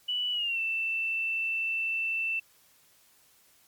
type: tone with pitch glide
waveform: sine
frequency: 2960 to 2668 Hz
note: F#7 to E7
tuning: 0 to +20 cents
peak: -27 dBFS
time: 0.08-2.4 s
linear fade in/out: 10 ms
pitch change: -180 cents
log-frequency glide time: 0.32-0.6 s
effects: white hiss -62 dBFS RMS until 3.67 s + MP3 96 kbps